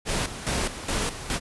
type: noise with tremolo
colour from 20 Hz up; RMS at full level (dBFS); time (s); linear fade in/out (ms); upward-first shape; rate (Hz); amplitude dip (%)
pink; -26; 0.05-1.4; 50; square; 2.4; 70
effects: resampled to 24000 Hz